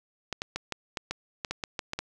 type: clicks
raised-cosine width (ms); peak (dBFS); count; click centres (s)
0.2; -14; 12; 0.327 / 0.419 / 0.56 / 0.723 / 0.972 / 1.11 / 1.448 / 1.51 / 1.638 / 1.792 / 1.934 / 1.99
effects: none